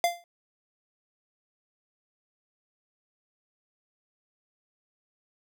square tone with exponential decay, 693 Hz, F5, 14 cents flat, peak -19 dBFS, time 0.04-0.24 s, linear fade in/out 1 ms, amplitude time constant 42 ms, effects none

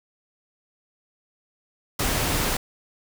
pink noise, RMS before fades -24 dBFS, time 1.99-2.57 s, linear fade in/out 5 ms, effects none

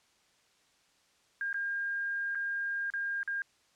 sine tone with dropouts, 1610 Hz, G6, 46 cents sharp, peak -31 dBFS, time 1.41-3.42 s, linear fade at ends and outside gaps 1 ms, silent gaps 1.529-1.543 / 2.349-2.354 / 2.902-2.937 / 3.231-3.276 s, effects white hiss -68 dBFS RMS until 3.75 s + low-pass 7000 Hz 12 dB/octave

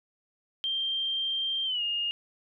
sine tone with pitch glide, 3168 to 2839 Hz, G7 to F7, +18 to +28 cents, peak -27 dBFS, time 0.64-2.11 s, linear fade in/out 0 ms, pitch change -190 cents, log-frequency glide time 1.65-1.82 s, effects none

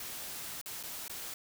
white noise with dropouts, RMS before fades -42 dBFS, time 0-1.34 s, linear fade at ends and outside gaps 2 ms, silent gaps 0.614-0.659 / 0.829-0.835 / 1.081-1.096 s, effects none

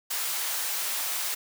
white high-pass noise, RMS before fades -30 dBFS, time 0.1-1.35 s, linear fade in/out 10 ms, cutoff 640 Hz, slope 12 dB/octave, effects none

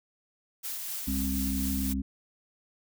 blue noise with tremolo, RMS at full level -35 dBFS, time 0.63-1.94 s, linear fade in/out 20 ms, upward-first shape sine, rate 4.1 Hz, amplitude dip 25%
harmonic tone, 66.7 Hz, C2, 34 cents sharp, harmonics 1 / 3 / 4, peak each -32 / -32 / -32 dBFS, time 1.07-2.02 s, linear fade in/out 10 ms
effects none

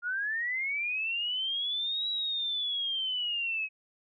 sine linear two-way sweep, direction up then down, 1400 to 3900 to 2539 Hz, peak -29 dBFS, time 0.02-3.69 s, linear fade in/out 50 ms, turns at 2.09 s, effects none

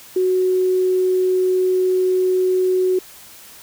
sine tone, 370 Hz, F#4, in tune, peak -14 dBFS, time 0.16-2.99 s, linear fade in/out 5 ms, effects white hiss -42 dBFS RMS until 3.62 s

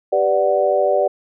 sine chord, G major seventh, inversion none, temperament equal, 392 / 493.9 / 587.3 / 740 Hz, G4 / B4 / D5 / F#5, 0 / 0 / 0 / 0 cents, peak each -21 / -21 / -16 / -21 dBFS, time 0.12-1.08 s, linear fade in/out 10 ms, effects none

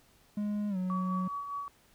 triangle tone with pitch glide, 207.7 to 183.97 Hz, G#3 to F#3, 0 to -10 cents, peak -28 dBFS, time 0.37-1.28 s, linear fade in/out 5 ms, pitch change -210 cents, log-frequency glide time 0.69-0.77 s
sine tone with tremolo, 1134 Hz, C#6, 39 cents sharp, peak -33 dBFS, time 0.9-1.68 s, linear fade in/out 0 ms, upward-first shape sine, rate 4.9 Hz, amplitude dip 45%
effects pink hiss -64 dBFS RMS until 1.94 s

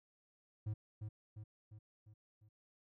triangle tone with echo, 106.8 Hz, G#2, 49 cents sharp, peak -35 dBFS, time 0.66-0.74 s, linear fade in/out 10 ms, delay 350 ms, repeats 5, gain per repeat -5 dB, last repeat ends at 2.49 s, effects none

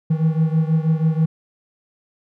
triangle beating tone pair, 157.5 / 163.7 Hz, D#3 / E3, +21 / -12 cents, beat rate 6.2 Hz, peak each -15 / -18 dBFS, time 0.1-1.26 s, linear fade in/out 10 ms, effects none

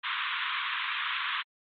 pink band-pass noise, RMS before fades -32 dBFS, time 0.03-1.43 s, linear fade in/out 20 ms, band 1000 to 3700 Hz, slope 96 dB/octave, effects MP3 32 kbps

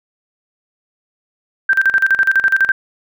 sine tone with tremolo, 1570 Hz, G6, 2 cents sharp, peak -8 dBFS, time 1.69-2.72 s, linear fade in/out 5 ms, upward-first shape square, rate 12 Hz, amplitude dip 80%, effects none

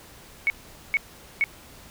sine tone bursts, 2217 Hz, C#7, in tune, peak -18 dBFS, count 3, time 0.47-1.44 s, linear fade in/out 0 ms, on 30 ms, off 440 ms, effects pink hiss -48 dBFS RMS until 1.9 s

